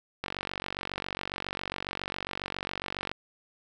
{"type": "click train", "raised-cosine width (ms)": 0.3, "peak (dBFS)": -16, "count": 137, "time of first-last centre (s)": [0.24, 3.115], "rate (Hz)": 47.3, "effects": []}